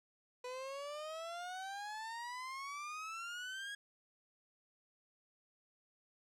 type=exponential sweep; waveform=30% pulse; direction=up; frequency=493.9 to 1661.2 Hz; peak=-40 dBFS; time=0.44-3.75 s; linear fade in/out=5 ms; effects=low-pass 8000 Hz 12 dB/octave + 13-bit